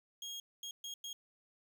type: tone bursts at uneven times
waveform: 30% pulse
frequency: 3263 Hz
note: G#7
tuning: 31 cents flat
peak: -39 dBFS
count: 4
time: 0.22-0.4 / 0.63-0.71 / 0.84-0.94 / 1.04-1.13 s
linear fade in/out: 2 ms
effects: none